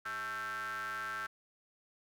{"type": "ring-modulated tone", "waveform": "square", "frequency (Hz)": 116.54, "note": "A#2", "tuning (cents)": 0, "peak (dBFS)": -35, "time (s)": [0.05, 1.27], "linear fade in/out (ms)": 10, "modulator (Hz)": 1450, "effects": []}